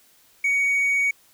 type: tone with hard clipping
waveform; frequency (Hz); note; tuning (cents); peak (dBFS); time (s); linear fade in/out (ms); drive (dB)
sine; 2243; C#7; +20; -19; 0.44-1.11; 5; 2
effects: white hiss -57 dBFS RMS until 1.33 s